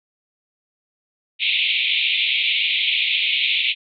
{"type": "band-pass noise", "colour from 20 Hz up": "pink", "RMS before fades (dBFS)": -20, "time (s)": [1.39, 3.75], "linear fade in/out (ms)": 50, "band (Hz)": [2200, 3800], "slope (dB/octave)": 96, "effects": []}